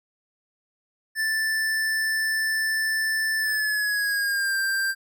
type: tone with pitch glide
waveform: square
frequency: 1763 to 1579.8 Hz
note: A6 to G6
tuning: +3 to +13 cents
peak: -23 dBFS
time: 1.15-4.95 s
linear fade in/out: 50 ms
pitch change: -190 cents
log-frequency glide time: 3.38-4.57 s
effects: none